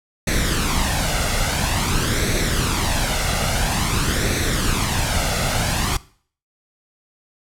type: noise with flanger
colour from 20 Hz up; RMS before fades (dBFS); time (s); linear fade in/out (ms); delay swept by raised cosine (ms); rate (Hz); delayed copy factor
pink; -20; 0.27-5.97; 5; 0.49 to 1.47; 0.49; +0.55
effects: noise-tail reverb RT60 0.5 s tail -20 dB re dry + low-pass 11000 Hz 12 dB/octave